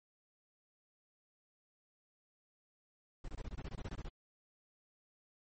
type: noise bursts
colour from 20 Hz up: brown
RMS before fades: -42 dBFS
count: 13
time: 3.24-4.088 s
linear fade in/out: 5 ms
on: 44 ms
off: 23 ms
effects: MP3 32 kbps